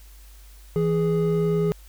triangle tone pair together, 164.81 / 415.8 Hz, E3 / G#4, 0 / +2 cents, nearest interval octave + major third, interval 1602 cents, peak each -20 dBFS, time 0.76-1.72 s, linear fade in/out 0 ms, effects added 50 Hz sine -44 dBFS peak until 1.88 s + white hiss -54 dBFS RMS until 1.88 s

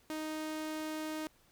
sawtooth tone, 311.1 Hz, D#4, in tune, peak -33 dBFS, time 0.1-1.27 s, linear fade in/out 0 ms, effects pink hiss -67 dBFS RMS until 1.51 s

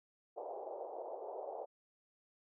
white band-pass noise, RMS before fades -45 dBFS, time 0.36-1.66 s, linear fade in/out 20 ms, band 400 to 800 Hz, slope 48 dB/octave, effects none

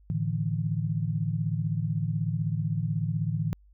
sine chord, A suspended fourth, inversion none, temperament equal with one note detuned, 110 / 148.8 / 164.81 Hz, A2 / D3 / E3, 0 / +23 / 0 cents, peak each -30 dBFS, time 0.1-3.53 s, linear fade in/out 0 ms, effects added 50 Hz sine -54 dBFS peak until 3.73 s

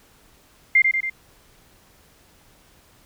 sine tone with echo, 2100 Hz, C7, 6 cents sharp, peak -11 dBFS, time 0.75-0.82 s, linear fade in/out 5 ms, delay 93 ms, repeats 3, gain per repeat -4 dB, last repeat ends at 1.099 s, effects pink hiss -55 dBFS RMS until 3.05 s

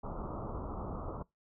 pink low-pass noise, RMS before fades -40 dBFS, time 0.03-1.23 s, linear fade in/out 10 ms, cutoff 1300 Hz, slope 96 dB/octave, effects noise-tail reverb RT60 0.2 s tail -24 dB re dry

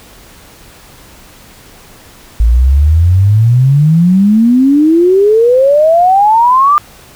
sine exponential sweep, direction up, 54.4 to 1211 Hz, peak -4 dBFS, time 2.4-6.78 s, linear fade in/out 0 ms, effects pink hiss -38 dBFS RMS until 7.15 s

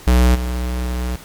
square tone with level steps, 61.74 Hz, B1, in tune, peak -10 / -20 dBFS, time 0.07-1.16 s, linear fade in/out 5 ms, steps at 0.34 s, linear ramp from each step 20 ms, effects pink hiss -40 dBFS RMS until 1.24 s + MP3 96 kbps

